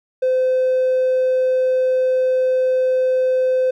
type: tone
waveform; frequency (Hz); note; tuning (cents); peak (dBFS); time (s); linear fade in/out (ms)
triangle; 514; C5; -31; -11; 0.22-3.71; 10
effects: tanh soft clip ceiling -10 dBFS

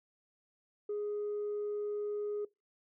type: tone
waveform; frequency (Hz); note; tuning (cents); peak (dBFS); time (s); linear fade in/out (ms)
sine; 415.3; G#4; 0; -32; 0.89-2.45; 5
effects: noise-tail reverb RT60 0.2 s tail -22 dB re dry + tanh soft clip ceiling -31 dBFS

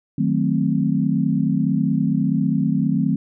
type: chord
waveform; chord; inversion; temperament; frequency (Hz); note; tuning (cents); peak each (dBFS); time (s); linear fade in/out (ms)
sine; D# diminished seventh; none; equal; 155.56 / 185 / 220 / 261.6; D#3 / F#3 / A3 / C4; 0 / 0 / 0 / 0; -22; 0.18-3.16; 5
effects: none

